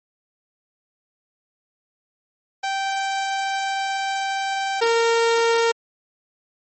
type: tone pair in turn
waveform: sawtooth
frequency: 780 / 461.3 Hz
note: G5 / A#4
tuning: -9 / -18 cents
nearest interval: major sixth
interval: 909 cents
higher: first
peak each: -18 / -12 dBFS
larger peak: second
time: 2.63-4.81 / 4.81-5.72 s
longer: first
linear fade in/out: 10 ms
effects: low-pass 7000 Hz 12 dB/octave + MP3 32 kbps